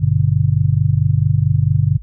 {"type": "chord", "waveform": "sine", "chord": "G major", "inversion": "none", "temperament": "just", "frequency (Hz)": [98, 122.5, 147], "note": ["G2", "B2", "D3"], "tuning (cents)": [0, -14, 2], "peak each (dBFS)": -16, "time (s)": [0, 1.98], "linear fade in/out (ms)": 20, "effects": ["added 54 Hz sine -31 dBFS peak until 2.02 s"]}